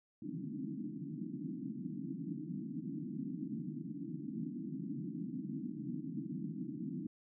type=band-pass noise; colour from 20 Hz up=white; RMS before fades=-42 dBFS; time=0.22-7.07 s; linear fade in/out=5 ms; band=140 to 320 Hz; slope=96 dB/octave; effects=none